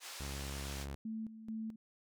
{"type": "band-pass noise", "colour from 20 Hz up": "white", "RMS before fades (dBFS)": -48, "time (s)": [0, 0.87], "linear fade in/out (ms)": 50, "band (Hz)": [640, 7200], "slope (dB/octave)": 12}
{"type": "tone with vibrato", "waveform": "sawtooth", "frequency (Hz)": 69.3, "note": "C#2", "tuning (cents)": 0, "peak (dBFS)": -37, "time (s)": [0.2, 0.95], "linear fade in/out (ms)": 0, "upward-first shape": "square", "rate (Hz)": 6.5, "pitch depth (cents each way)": 10}
{"type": "tone with tremolo", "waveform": "sine", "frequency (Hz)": 221, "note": "A3", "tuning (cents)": 8, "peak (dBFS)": -38, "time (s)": [1.05, 1.76], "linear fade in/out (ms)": 5, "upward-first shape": "square", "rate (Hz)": 2.3, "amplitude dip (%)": 70}
{"effects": []}